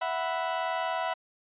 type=chord; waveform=35% pulse; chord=E suspended second; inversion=none; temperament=equal; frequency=659.3 / 740 / 987.8 Hz; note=E5 / F#5 / B5; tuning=0 / 0 / 0 cents; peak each=-31 / -31 / -31 dBFS; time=0.01-1.14 s; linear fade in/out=10 ms; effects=resampled to 8000 Hz